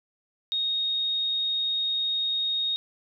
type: tone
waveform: sine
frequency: 3729 Hz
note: A#7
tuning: in tune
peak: -24 dBFS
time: 0.52-2.76 s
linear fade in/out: 0 ms
effects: none